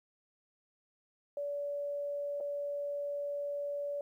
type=tone with dropouts; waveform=sine; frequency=574 Hz; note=D5; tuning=40 cents flat; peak=-34 dBFS; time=1.37-4.01 s; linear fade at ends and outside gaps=2 ms; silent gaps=2.403-2.408 s; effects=12-bit